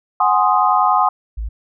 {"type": "chord", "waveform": "sine", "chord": "Ab dominant seventh", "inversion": "third", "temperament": "equal", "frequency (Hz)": [740, 830.6, 1046.5, 1244.5], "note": ["Gb5", "Ab5", "C6", "Eb6"], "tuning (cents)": [0, 0, 0, 0], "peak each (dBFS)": -17, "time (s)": [0.2, 1.09], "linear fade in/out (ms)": 5}
{"type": "tone", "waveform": "sine", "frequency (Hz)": 55, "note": "A1", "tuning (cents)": 0, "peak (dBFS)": -21, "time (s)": [1.37, 1.49], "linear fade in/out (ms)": 10}
{"effects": []}